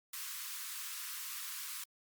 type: high-pass noise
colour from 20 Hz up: white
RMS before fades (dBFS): -43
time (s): 0.13-1.84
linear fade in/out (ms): 5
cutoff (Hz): 1000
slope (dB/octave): 96
effects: Opus 48 kbps